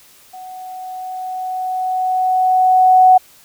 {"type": "tone with level ramp", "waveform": "sine", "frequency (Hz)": 743, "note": "F#5", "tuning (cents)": 7, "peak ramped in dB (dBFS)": [-31, -4], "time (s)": [0.33, 3.18], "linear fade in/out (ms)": 10, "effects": ["white hiss -47 dBFS RMS until 3.44 s"]}